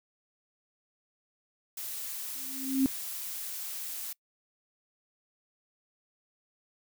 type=noise; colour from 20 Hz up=blue; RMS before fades=-38 dBFS; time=1.77-4.13 s; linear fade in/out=5 ms
type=tone with exponential growth; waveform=sine; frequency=266.8 Hz; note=C4; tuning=34 cents sharp; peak=-19 dBFS; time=2.35-2.86 s; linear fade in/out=0 ms; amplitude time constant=110 ms
effects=noise-tail reverb RT60 0.1 s tail -24 dB re dry